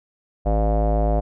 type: tone with low-pass filter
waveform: square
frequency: 54.1 Hz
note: A1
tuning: 29 cents flat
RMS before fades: -19 dBFS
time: 0.45-1.21 s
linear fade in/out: 20 ms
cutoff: 660 Hz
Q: 6.9
effects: none